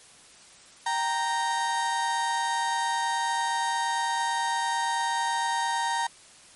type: tone pair together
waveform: 35% pulse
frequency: 781.1 / 930 Hz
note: G5 / A#5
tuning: -6 / -4 cents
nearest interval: minor third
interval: 302 cents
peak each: -30 / -24 dBFS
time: 0.86-6.07 s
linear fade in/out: 5 ms
effects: white hiss -52 dBFS RMS until 6.55 s + MP3 48 kbps